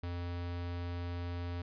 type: tone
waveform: square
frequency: 87.31 Hz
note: F2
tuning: in tune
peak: -37 dBFS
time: 0.03-1.62 s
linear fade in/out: 5 ms
effects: resampled to 11025 Hz